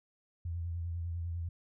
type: tone with vibrato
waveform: sine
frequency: 85 Hz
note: F2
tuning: 46 cents flat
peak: -34 dBFS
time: 0.45-1.49 s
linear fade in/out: 5 ms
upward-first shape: triangle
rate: 10 Hz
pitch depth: 54 cents each way
effects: none